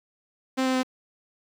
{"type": "tone with pitch steps", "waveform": "sawtooth", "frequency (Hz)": [261.6, 259.3, 257.1], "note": ["C4", "C4", "C4"], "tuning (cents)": [0, -15, -30], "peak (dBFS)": -18, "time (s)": [0.57, 0.834], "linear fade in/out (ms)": 20, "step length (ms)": 88, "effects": ["low-pass 7000 Hz 12 dB/octave", "8-bit"]}